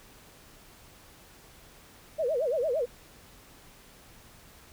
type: tone with vibrato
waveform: sine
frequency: 554.4 Hz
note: C#5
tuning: in tune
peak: -25 dBFS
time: 2.18-2.86 s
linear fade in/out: 20 ms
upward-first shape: sine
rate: 8.8 Hz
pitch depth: 280 cents each way
effects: pink hiss -54 dBFS RMS until 4.72 s